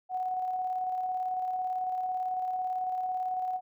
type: tone with tremolo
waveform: sine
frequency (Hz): 740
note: F#5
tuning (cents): 0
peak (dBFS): -28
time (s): 0.09-3.61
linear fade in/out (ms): 50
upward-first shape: square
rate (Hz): 18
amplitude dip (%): 25
effects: none